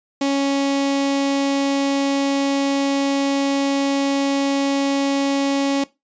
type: tone with notch filter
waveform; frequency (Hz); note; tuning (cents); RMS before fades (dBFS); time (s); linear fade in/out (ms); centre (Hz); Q
sawtooth; 277.2; C#4; 0; -19; 0.21-5.84; 5; 1500; 1.7
effects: noise-tail reverb RT60 0.2 s tail -18 dB re dry + resampled to 16000 Hz